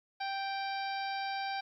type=harmonic tone with a mistuned harmonic; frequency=784 Hz; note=G5; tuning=in tune; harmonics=1 / 2 / 3 / 4 / 5 / 6 / 7; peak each=-35 / -42 / -44 / -50 / -48 / -46 / -54 dBFS; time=0.2-1.61 s; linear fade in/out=10 ms; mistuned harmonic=5; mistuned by=-33 cents; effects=12-bit